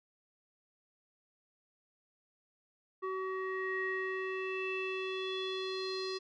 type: tone with low-pass filter sweep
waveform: square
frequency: 378 Hz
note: F#4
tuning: 37 cents sharp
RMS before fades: -37 dBFS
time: 3.02-6.19 s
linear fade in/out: 20 ms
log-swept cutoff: 1400 to 4600 Hz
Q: 6.4
effects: none